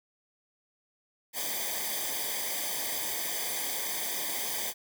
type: noise with comb filter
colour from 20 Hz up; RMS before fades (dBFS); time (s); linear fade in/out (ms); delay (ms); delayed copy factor
white; -33; 1.33-4.74; 50; 0.73; -0.9
effects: none